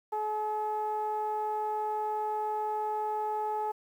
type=tone with low-pass filter; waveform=sawtooth; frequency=427.1 Hz; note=G#4; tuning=48 cents sharp; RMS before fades=-32 dBFS; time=0.12-3.72 s; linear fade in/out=10 ms; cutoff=930 Hz; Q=6.1; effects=10-bit